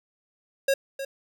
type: tone with echo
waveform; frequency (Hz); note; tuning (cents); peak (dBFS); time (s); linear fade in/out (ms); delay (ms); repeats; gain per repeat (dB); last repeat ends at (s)
square; 545; C#5; -29; -20; 0.68-0.74; 5; 310; 1; -11; 1.05
effects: none